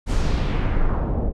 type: noise with low-pass filter sweep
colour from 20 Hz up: brown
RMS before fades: -20 dBFS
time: 0.06-1.33 s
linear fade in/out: 50 ms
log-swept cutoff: 9200 to 490 Hz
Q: 1.4
effects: none